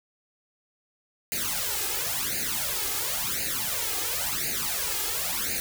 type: noise with flanger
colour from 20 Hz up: white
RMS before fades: -29 dBFS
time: 1.32-5.6 s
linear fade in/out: 0 ms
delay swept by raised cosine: 0.44 to 2.44 ms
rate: 0.95 Hz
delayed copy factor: +0.95
effects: none